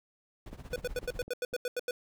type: noise with tremolo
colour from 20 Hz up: brown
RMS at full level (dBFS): -40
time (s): 0.46-1.23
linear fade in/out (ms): 2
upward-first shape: triangle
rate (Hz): 16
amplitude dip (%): 90
type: click train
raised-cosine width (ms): 2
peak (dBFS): -32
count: 5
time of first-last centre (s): 0.53-1.53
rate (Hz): 4
type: tone bursts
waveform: square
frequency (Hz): 493.9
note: B4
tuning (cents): 0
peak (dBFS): -31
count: 11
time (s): 0.73-1.91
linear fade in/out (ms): 2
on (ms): 30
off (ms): 85
effects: none